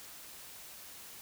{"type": "silence", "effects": ["white hiss -50 dBFS RMS until 1.21 s"]}